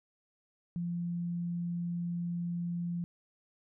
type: tone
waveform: sine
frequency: 172.8 Hz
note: F3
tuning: 18 cents flat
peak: -32 dBFS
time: 0.76-3.04 s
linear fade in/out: 0 ms
effects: none